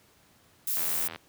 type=noise; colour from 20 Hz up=violet; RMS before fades=-29 dBFS; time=0.67-1.08 s; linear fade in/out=5 ms
type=click train; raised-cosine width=0.3 ms; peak=-22 dBFS; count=33; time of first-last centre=0.77-1.16 s; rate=82.1 Hz
effects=pink hiss -61 dBFS RMS until 1.28 s + high-pass 80 Hz 12 dB/octave